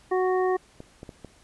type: harmonic tone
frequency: 370 Hz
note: F#4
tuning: in tune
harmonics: 1 / 2 / 3 / 5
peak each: -22 / -28 / -32 / -36 dBFS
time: 0.11-0.57 s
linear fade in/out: 10 ms
type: clicks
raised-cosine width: 2 ms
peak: -26 dBFS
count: 4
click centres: 0.804 / 1.031 / 1.092 / 1.247 s
effects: pink hiss -57 dBFS RMS until 1.43 s + resampled to 24000 Hz